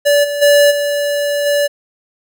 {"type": "tone with level steps", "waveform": "square", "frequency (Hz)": 578, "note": "D5", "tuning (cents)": -28, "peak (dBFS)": [-9, -18, -7, -15, -12], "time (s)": [0.05, 1.68], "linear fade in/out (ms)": 20, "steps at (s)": [0.23, 0.41, 0.7, 1.45], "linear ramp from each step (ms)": 20, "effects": []}